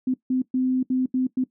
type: tone bursts at uneven times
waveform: sine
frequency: 257 Hz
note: C4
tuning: 31 cents flat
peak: -19 dBFS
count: 6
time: 0.07-0.14 / 0.3-0.42 / 0.54-0.83 / 0.9-1.06 / 1.14-1.27 / 1.37-1.44 s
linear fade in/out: 5 ms
effects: noise-tail reverb RT60 0.1 s tail -18 dB re dry